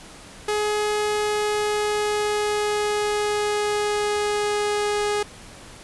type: tone with pitch glide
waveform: sawtooth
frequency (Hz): 420.4 to 415.1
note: G#4 to G#4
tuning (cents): +21 to -1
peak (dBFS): -17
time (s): 0.48-5.23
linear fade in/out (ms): 5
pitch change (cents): -22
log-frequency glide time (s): 1.15-4.85
effects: pink hiss -43 dBFS RMS until 5.83 s + resampled to 24000 Hz